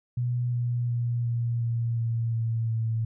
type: tone with pitch steps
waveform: sine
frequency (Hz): 122.2 / 120.8 / 119.41 / 118.04 / 116.68 / 115.34 / 114.02 / 112.71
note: B2 / B2 / A#2 / A#2 / A#2 / A#2 / A#2 / A2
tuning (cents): -18 / -38 / +42 / +22 / +2 / -18 / -38 / +42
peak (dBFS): -24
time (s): 0.17-3.05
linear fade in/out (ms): 5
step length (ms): 360
effects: none